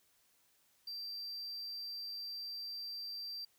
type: tone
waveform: triangle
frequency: 4699 Hz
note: D8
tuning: in tune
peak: -40 dBFS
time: 0.87-3.45 s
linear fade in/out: 5 ms
effects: white hiss -72 dBFS RMS until 3.58 s